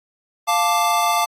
square chord, D minor, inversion first, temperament equal, 698.5 / 880 / 1174.7 Hz, F5 / A5 / D6, 0 / 0 / 0 cents, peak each -21 / -21 / -21 dBFS, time 0.47-1.26 s, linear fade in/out 20 ms, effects AAC 48 kbps

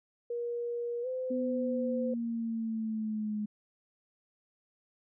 sine tone with pitch glide, 475.8 to 512.9 Hz, A#4 to C5, +35 to -35 cents, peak -32 dBFS, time 0.3-2.14 s, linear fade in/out 5 ms, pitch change +130 cents, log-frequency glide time 1.02-1.07 s
sine exponential sweep, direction down, 252.1 to 209.6 Hz, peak -31 dBFS, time 1.3-3.46 s, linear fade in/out 10 ms
effects none

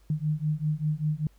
sine beating tone pair, 150.1 / 155.2 Hz, D3 / D#3, +38 / -4 cents, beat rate 5.1 Hz, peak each -28 dBFS, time 0.1-1.27 s, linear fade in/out 2 ms, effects added 50 Hz sine -56 dBFS peak until 1.38 s + pink hiss -66 dBFS RMS until 1.38 s

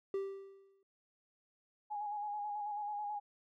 triangle tone with exponential decay, 391 Hz, G4, 4 cents flat, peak -30 dBFS, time 0.14-0.83 s, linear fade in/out 2 ms, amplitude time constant 150 ms
sine tone with vibrato, 830.6 Hz, G#5, in tune, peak -37 dBFS, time 1.9-3.2 s, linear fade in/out 20 ms, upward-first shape square, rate 9.2 Hz, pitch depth 27 cents each way
effects none

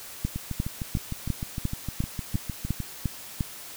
two click trains, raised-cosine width 5 ms, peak -13 / -18 dBFS, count 10 / 17, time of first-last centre 0.25-3.408 / 0.36-2.803 s, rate 2.85 / 6.55 Hz, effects white hiss -42 dBFS RMS until 3.76 s

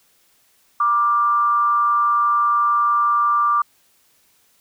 sine tone with frequency modulation, 1180 Hz, D6, 8 cents sharp, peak -14 dBFS, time 0.8-3.62 s, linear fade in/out 5 ms, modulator 223 Hz, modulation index 0.34, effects white hiss -59 dBFS RMS until 4.6 s

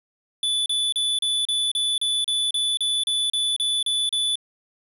square tone bursts, 3476 Hz, A7, 22 cents flat, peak -21 dBFS, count 15, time 0.43-4.356 s, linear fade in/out 2 ms, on 230 ms, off 34 ms, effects resampled to 32000 Hz + 9-bit

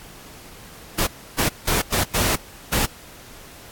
pink noise bursts at uneven times, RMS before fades -20 dBFS, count 6, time 0.98-1.07 / 1.38-1.49 / 1.67-1.82 / 1.92-2.04 / 2.14-2.36 / 2.72-2.86 s, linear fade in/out 10 ms, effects pink hiss -43 dBFS RMS until 3.71 s + AAC 64 kbps

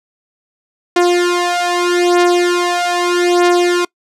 sawtooth beating tone pair, 352 / 352.8 Hz, F4 / F4, +14 / +18 cents, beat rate 0.8 Hz, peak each -10 dBFS, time 0.96-3.85 s, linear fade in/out 5 ms, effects noise-tail reverb RT60 0.1 s tail -25 dB re dry + low-pass 8000 Hz 12 dB/octave

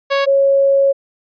sawtooth / sine tone pair in turn, 554.4 / 550.6 Hz, C#5 / C#5, 0 / -12 cents, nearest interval unison, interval 12 cents, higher first, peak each -9 dBFS, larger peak neither, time 0.1-0.26 / 0.26-0.93 s, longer second, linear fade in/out 20 ms, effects resampled to 11025 Hz

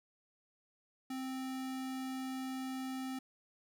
square tone, 261.6 Hz, C4, in tune, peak -39 dBFS, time 1.1-3.19 s, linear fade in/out 5 ms, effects none

